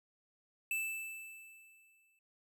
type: tone with exponential decay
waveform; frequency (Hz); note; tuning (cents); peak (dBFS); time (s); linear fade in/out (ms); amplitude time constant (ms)
square; 2641; E7; +3; -33; 0.71-2.19; 2; 320
effects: none